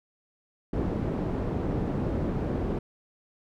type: low-pass noise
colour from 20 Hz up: white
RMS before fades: -29 dBFS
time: 0.73-2.79 s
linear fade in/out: 5 ms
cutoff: 330 Hz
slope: 12 dB/octave
effects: none